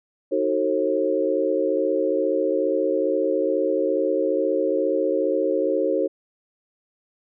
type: chord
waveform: sine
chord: D# diminished seventh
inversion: none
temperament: just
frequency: 311.1 / 373.4 / 448 / 537.6 Hz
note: D#4 / F#4 / A4 / C5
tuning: 0 / +16 / +31 / +47 cents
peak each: -26 / -25 / -25 / -23 dBFS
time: 0.31-6.08 s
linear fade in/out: 20 ms
effects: none